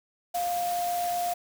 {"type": "tone in noise", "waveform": "sine", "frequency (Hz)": 703, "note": "F5", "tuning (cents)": 11, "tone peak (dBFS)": -26, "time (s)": [0.34, 1.34], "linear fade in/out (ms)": 10, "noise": "white", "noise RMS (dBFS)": -38, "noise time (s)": [0.34, 1.34], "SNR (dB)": 9, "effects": []}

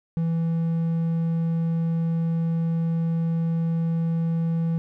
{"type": "tone", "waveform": "triangle", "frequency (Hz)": 165.3, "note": "E3", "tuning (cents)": 5, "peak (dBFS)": -19, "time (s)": [0.17, 4.78], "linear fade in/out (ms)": 0, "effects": []}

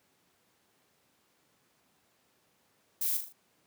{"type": "noise with echo", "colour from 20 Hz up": "violet", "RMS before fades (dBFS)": -31, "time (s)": [3.01, 3.17], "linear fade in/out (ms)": 5, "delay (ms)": 39, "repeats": 4, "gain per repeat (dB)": -6, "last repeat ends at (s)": 3.326, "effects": ["pink hiss -70 dBFS RMS until 3.66 s", "high-pass 150 Hz 12 dB/octave"]}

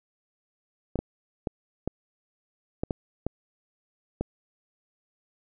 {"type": "clicks", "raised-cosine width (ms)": 2, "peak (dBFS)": -14, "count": 8, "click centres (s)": [0.957, 0.99, 1.472, 1.876, 2.835, 2.908, 3.266, 4.21], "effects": []}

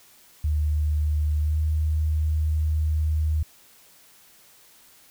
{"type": "tone with pitch glide", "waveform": "sine", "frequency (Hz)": [75.6, 77.41], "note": ["D#2", "D#2"], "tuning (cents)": [-49, -8], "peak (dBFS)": -20, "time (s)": [0.44, 3.43], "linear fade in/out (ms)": 5, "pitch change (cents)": 41, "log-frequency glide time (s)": [1.41, 1.58], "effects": ["white hiss -54 dBFS RMS until 5.1 s"]}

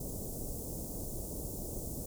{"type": "band-stop noise", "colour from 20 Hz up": "pink", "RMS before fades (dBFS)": -40, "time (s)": [0, 2.06], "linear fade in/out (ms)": 5, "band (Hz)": [590, 7200], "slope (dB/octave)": 24, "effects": []}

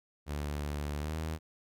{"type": "tone with pitch glide", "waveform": "sawtooth", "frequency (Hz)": [73.3, 79.47], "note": ["D2", "D#2"], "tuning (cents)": [-3, 37], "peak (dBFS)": -30, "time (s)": [0.26, 1.39], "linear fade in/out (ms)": 50, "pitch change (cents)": 140, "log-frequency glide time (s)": [0.99, 1.16], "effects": []}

